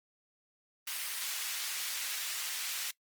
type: high-pass noise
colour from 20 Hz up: pink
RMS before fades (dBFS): -37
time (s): 0.87-2.91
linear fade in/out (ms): 5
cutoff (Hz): 2200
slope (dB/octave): 12
effects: noise-tail reverb RT60 0.1 s tail -20 dB re dry + Opus 32 kbps